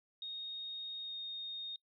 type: tone with pitch glide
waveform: sine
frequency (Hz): 3721 to 3700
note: A#7 to A#7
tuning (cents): -4 to -14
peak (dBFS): -40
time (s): 0.22-1.76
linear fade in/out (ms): 2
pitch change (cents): -10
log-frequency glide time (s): 1.02-1.15
effects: noise-tail reverb RT60 0.1 s tail -26 dB re dry